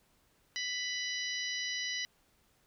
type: harmonic tone with a mistuned harmonic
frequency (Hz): 992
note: B5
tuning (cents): +7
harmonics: 2 / 3 / 4 / 5 / 6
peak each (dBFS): -38 / -40 / -41 / -42 / -43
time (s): 0.56-2.05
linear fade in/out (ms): 0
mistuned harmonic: 6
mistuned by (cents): -48
effects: pink hiss -70 dBFS RMS until 2.66 s